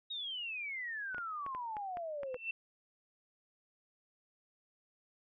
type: exponential sweep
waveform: sine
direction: down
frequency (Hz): 3805 to 491.5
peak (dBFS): -38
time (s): 0.1-2.37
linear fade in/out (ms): 10
type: clicks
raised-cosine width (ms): 0.5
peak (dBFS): -31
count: 8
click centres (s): 1.146 / 1.182 / 1.464 / 1.549 / 1.768 / 1.971 / 2.233 / 2.344
type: tone with exponential growth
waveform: sine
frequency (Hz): 2682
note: E7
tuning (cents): +29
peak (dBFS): -32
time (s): 2.26-2.51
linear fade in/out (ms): 5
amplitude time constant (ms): 53
effects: none